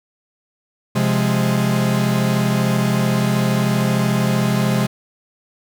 45% pulse chord, F minor, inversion second, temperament equal with one note detuned, 131.57 / 174.61 / 207.7 Hz, C3 / F3 / Ab3, +10 / 0 / 0 cents, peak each -19 / -22 / -19 dBFS, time 0.95-4.87 s, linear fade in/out 10 ms, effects none

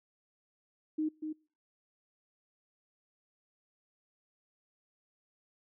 sine tone with echo, 310 Hz, D#4, 6 cents flat, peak -29 dBFS, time 0.98-1.09 s, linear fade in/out 10 ms, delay 240 ms, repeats 1, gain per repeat -6 dB, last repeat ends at 1.33 s, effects noise-tail reverb RT60 0.4 s tail -25 dB re dry

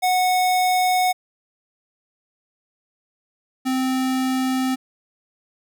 square tone pair in turn, 735 / 259.9 Hz, F#5 / C4, -12 / -11 cents, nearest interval octave + tritone, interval 1799 cents, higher first, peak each -17 / -20 dBFS, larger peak first, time 0.02-1.13 / 3.65-4.76 s, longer neither, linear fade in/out 20 ms, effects none

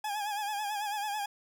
40% pulse tone with vibrato, 830.6 Hz, G#5, in tune, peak -31 dBFS, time 0.04-1.26 s, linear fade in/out 5 ms, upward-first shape sine, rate 9.1 Hz, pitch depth 63 cents each way, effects none

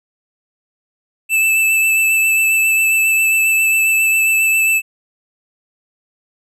square tone with vibrato, 2637 Hz, E7, in tune, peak -12 dBFS, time 1.29-4.82 s, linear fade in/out 50 ms, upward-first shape sine, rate 7.4 Hz, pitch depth 15 cents each way, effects none

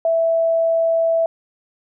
sine tone, 659.3 Hz, E5, in tune, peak -14 dBFS, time 0.05-1.26 s, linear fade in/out 2 ms, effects none

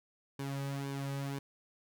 sawtooth tone with flanger, 138.59 Hz, C#3, in tune, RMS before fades -38 dBFS, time 0.39-1.39 s, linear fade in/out 5 ms, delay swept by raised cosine 1.5 to 2.9 ms, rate 2 Hz, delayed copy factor -0.65, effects none

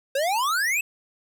square exponential sweep, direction up, 523.3 to 2668 Hz, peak -22 dBFS, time 0.15-0.81 s, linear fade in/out 5 ms, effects none

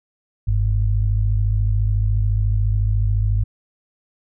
sine tone pair together, 48.82 / 102.9 Hz, G1 / G#2, -6 / -16 cents, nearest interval octave + minor second, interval 1290 cents, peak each -18 dBFS, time 0.47-3.44 s, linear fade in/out 10 ms, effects none

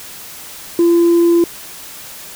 sine tone, 341.2 Hz, F4, 40 cents flat, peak -6 dBFS, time 0.79-1.44 s, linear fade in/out 2 ms, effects tanh soft clip ceiling -6 dBFS + white hiss -33 dBFS RMS until 2.35 s

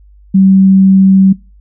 sine tone, 191.9 Hz, G3, 37 cents flat, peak -3 dBFS, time 0.34-1.33 s, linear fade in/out 10 ms, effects noise-tail reverb RT60 0.3 s tail -23 dB re dry + added 50 Hz sine -38 dBFS peak until 1.6 s

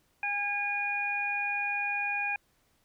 harmonic tone, 815 Hz, G#5, 33 cents flat, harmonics 1 / 2 / 3, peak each -35 / -36 / -30 dBFS, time 0.23-2.36 s, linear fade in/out 2 ms, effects pink hiss -70 dBFS RMS until 2.84 s

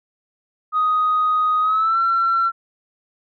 sine tone with pitch glide, 1249 to 1354.2 Hz, D#6 to E6, +6 to +46 cents, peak -14 dBFS, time 0.72-2.52 s, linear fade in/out 50 ms, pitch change +140 cents, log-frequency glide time 1.61-1.99 s, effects tanh soft clip ceiling -11 dBFS

